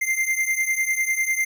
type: beating tone pair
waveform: square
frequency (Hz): 2089 / 2099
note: C7 / C7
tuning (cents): -3 / +5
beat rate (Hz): 10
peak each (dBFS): -23 / -26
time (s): 0.01-1.45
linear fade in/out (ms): 10
effects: none